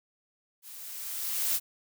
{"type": "noise with level ramp", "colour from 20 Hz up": "blue", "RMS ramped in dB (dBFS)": [-47, -26], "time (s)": [0.62, 1.6], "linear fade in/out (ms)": 50, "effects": []}